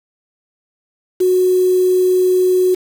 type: tone with quantisation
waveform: sine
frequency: 367.3 Hz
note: F#4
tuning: 13 cents flat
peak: -10 dBFS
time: 1.2-2.75 s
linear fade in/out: 10 ms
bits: 5
effects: none